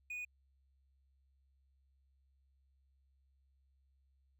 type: tone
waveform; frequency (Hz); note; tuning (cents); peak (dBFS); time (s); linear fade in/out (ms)
triangle; 2475; D#7; -10; -39; 0.1-0.25; 5
effects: added 67 Hz sine -70 dBFS peak until 4.39 s